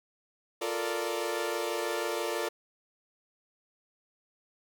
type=chord; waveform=sawtooth; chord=Bb major seventh; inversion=second; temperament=equal; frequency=349.2 / 440 / 466.2 / 587.3 Hz; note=F4 / A4 / Bb4 / D5; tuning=0 / 0 / 0 / 0 cents; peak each=-32 dBFS; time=0.61-2.49 s; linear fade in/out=10 ms; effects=none